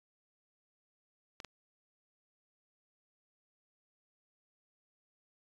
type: clicks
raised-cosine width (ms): 0.2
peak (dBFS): -27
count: 2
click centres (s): 1.402 / 1.447
effects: AAC 32 kbps